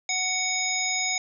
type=harmonic tone with a mistuned harmonic; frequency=745 Hz; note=F#5; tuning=12 cents sharp; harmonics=1 / 3 / 5 / 7 / 9; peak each=-34 / -28 / -33 / -33 / -28 dBFS; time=0.09-1.18 s; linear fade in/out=2 ms; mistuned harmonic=7; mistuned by=-33 cents; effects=none